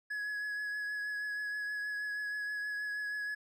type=tone with vibrato; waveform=triangle; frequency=1683 Hz; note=G#6; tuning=23 cents sharp; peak=-33 dBFS; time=0.1-3.35 s; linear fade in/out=10 ms; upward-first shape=triangle; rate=6.3 Hz; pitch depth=21 cents each way; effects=none